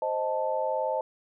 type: chord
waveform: sine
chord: A diminished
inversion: first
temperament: equal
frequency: 523.3 / 622.3 / 880 Hz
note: C5 / Eb5 / A5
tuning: 0 / 0 / 0 cents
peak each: -30 dBFS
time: 0.02-1.01 s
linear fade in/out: 2 ms
effects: none